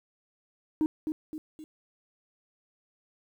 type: tone with echo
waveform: sine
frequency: 310 Hz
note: D#4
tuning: 6 cents flat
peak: -20 dBFS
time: 0.81-0.86 s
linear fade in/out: 0 ms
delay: 260 ms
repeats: 3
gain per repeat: -7 dB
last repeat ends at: 1.64 s
effects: tanh soft clip ceiling -21 dBFS + 10-bit